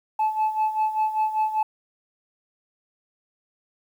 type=tone with tremolo; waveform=sine; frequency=866 Hz; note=A5; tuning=28 cents flat; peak=-16 dBFS; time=0.19-1.63 s; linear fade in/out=5 ms; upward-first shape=sine; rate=5.1 Hz; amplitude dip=75%; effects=tanh soft clip ceiling -17 dBFS + 9-bit